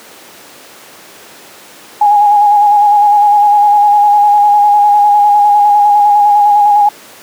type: tone with vibrato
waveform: sine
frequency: 826 Hz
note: G#5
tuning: 10 cents flat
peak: -4 dBFS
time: 2.01-6.89 s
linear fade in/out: 5 ms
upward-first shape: square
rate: 9.9 Hz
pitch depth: 23 cents each way
effects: pink hiss -35 dBFS RMS until 7.22 s + high-pass 300 Hz 12 dB/octave